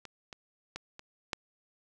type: clicks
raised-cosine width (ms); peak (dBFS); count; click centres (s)
0.2; -27 / -26 / -21 / -28 / -14; 5; 0.053 / 0.328 / 0.76 / 0.994 / 1.332
effects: none